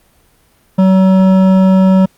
sine tone with hard clipping, 189.1 Hz, F#3, 38 cents sharp, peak -7 dBFS, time 0.78-2.06 s, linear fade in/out 10 ms, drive 11 dB, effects pink hiss -52 dBFS RMS until 2.17 s + Opus 32 kbps

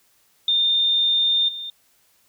sine tone with level steps, 3621 Hz, A7, 49 cents sharp, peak -16 / -29 dBFS, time 0.48-1.7 s, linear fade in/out 2 ms, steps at 1.48 s, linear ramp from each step 10 ms, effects white hiss -61 dBFS RMS until 2.28 s

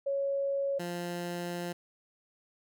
sine / 15% pulse tone pair in turn, 554.4 / 174.63 Hz, C#5 / F3, 0 / 0 cents, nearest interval octave + minor sixth, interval 2000 cents, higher first, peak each -28 dBFS, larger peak neither, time 0.06-0.79 / 0.79-1.73 s, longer second, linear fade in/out 10 ms, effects none

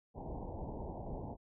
pink low-pass noise, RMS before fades -43 dBFS, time 0.14-1.37 s, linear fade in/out 50 ms, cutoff 950 Hz, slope 96 dB/octave, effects none

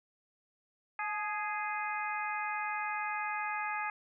harmonic tone with a mistuned harmonic, 415.3 Hz, G#4, in tune, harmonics 2 / 3 / 4 / 5 / 6, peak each -37 / -39 / -40 / -41 / -42 dBFS, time 0.99-3.9 s, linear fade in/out 2 ms, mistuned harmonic 2, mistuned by +43 cents, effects none

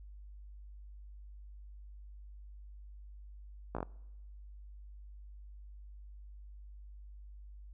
slowing click train, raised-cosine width 1 ms, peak -23 dBFS, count 5, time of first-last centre 3.75-3.829 s, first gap 16 ms, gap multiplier 1.14, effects noise-tail reverb RT60 1.0 s tail -24 dB re dry + added 50 Hz sine -48 dBFS peak until 7.73 s

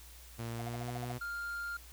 sawtooth tone with pitch glide, 116 to 122.68 Hz, A#2 to B2, -8 to -11 cents, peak -34 dBFS, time 0.38-1.19 s, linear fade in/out 20 ms, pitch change +97 cents, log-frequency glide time 0.57-0.91 s
triangle tone bursts, 710 Hz, F5, 28 cents sharp, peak -38 dBFS, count 8, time 0.59-1.121 s, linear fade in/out 5 ms, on 27 ms, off 45 ms
triangle tone, 1400 Hz, F6, 4 cents sharp, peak -35 dBFS, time 1.21-1.77 s, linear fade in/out 5 ms
effects added 60 Hz sine -53 dBFS peak until 1.92 s + white hiss -56 dBFS RMS until 1.92 s

